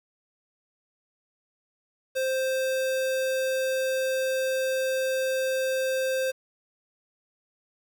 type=tone; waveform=square; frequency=524 Hz; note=C5; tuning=2 cents sharp; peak=-25 dBFS; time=2.15-6.32 s; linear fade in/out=20 ms; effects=9-bit